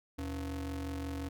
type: ring-modulated tone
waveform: square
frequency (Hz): 100.4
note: G2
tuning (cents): +42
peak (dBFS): -34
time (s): 0.18-1.29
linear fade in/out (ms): 10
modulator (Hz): 178
effects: none